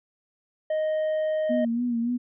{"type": "tone", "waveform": "triangle", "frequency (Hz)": 622.3, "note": "D#5", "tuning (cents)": 0, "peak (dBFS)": -21, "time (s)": [0.7, 1.65], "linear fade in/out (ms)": 5}
{"type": "tone with vibrato", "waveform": "sine", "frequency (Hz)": 238.1, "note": "A#3", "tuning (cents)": 37, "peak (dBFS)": -23, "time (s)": [1.49, 2.18], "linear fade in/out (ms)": 20, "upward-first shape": "sine", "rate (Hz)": 3.5, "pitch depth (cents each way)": 55}
{"effects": ["resampled to 8000 Hz"]}